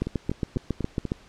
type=two click trains; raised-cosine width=3 ms; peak=-12 / -16 dBFS; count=9 / 5; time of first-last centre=0.02-1.119 / 0.07-1.053 s; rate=7.28 / 4.07 Hz; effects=pink hiss -53 dBFS RMS until 1.28 s + low-pass 6000 Hz 12 dB/octave